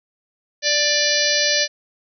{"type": "harmonic tone with a mistuned harmonic", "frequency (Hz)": 587.3, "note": "D5", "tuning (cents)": 0, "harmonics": [1, 3, 4, 5, 6, 7, 8, 9, 10], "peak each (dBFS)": [-24, -23, -27, -28, -28, -23, -23, -26, -24], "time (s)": [0.62, 1.68], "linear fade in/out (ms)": 50, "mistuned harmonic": 4, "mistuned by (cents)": 22, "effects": []}